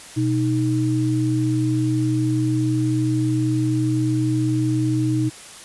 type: tone pair together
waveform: sine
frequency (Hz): 123.7 / 311.7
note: B2 / D#4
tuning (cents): +3 / +3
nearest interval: octave + major third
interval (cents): 1600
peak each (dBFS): -20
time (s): 0.16-5.3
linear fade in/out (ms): 20
effects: white hiss -40 dBFS RMS until 5.64 s + resampled to 24000 Hz